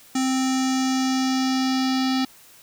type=tone with low-pass filter sweep; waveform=square; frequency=261.6 Hz; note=C4; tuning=in tune; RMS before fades=-22 dBFS; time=0.15-2.25 s; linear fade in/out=5 ms; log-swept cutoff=7200 to 4600 Hz; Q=3.1; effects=white hiss -50 dBFS RMS until 2.62 s

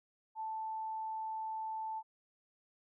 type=tone; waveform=sine; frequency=880 Hz; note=A5; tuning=in tune; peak=-37 dBFS; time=0.35-2.03 s; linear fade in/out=50 ms; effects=none

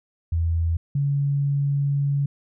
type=tone pair in turn; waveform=sine; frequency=83.1 / 141.22 Hz; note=E2 / C#3; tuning=+15 / +33 cents; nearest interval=major sixth; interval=918 cents; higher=second; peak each=-19 dBFS; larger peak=neither; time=0.32-0.77 / 0.95-2.26 s; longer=second; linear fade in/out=5 ms; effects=none

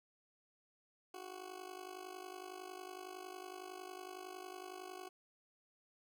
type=tone with amplitude modulation; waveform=20% pulse; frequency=370 Hz; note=F#4; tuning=in tune; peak=-39 dBFS; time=1.14-5.09 s; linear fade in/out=5 ms; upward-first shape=sine; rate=50.9 Hz; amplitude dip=80%; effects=none

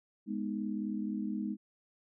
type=chord; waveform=sine; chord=G# minor; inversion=none; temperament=equal; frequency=207.7 / 246.9 / 311.1 Hz; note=G#3 / B3 / D#4; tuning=0 / 0 / 0 cents; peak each=-35 / -39 / -39 dBFS; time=0.26-1.57 s; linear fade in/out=50 ms; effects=none

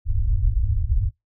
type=low-pass noise; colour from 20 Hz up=pink; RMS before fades=-20 dBFS; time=0.05-1.11 s; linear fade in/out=50 ms; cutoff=110 Hz; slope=96 dB/octave; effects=noise-tail reverb RT60 0.2 s tail -26 dB re dry

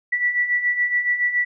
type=beating tone pair; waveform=sine; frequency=1952 / 1959.1 Hz; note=B6 / B6; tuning=-21 / -14 cents; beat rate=7.1 Hz; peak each=-25 / -19 dBFS; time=0.12-1.45 s; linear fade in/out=10 ms; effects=none

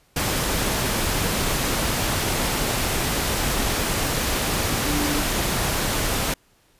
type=tone in noise; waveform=sine; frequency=293.7 Hz; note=D4; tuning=in tune; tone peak=-25 dBFS; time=4.85-5.22 s; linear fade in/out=5 ms; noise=pink; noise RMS=-23 dBFS; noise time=0.16-6.34 s; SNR=-5 dB; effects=pink hiss -60 dBFS RMS until 6.79 s + resampled to 32000 Hz

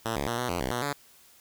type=tone with pitch steps; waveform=5% pulse; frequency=113.3 / 70.7 / 118.2 / 123.2 / 87.3 / 63.8 / 121.5 / 143.3 Hz; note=A#2 / C#2 / A#2 / B2 / F2 / C2 / B2 / D3; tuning=-49 / +35 / +24 / -4 / 0 / -43 / -28 / -42 cents; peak=-17 dBFS; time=0.05-0.93 s; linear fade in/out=5 ms; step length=110 ms; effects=white hiss -57 dBFS RMS until 1.4 s

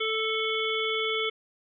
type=harmonic tone with a mistuned harmonic; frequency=440 Hz; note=A4; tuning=in tune; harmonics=1 / 3 / 5 / 7 / 8; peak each=-30 / -34 / -31 / -34 / -33 dBFS; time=0-1.3 s; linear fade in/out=10 ms; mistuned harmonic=8; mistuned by=-53 cents; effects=none

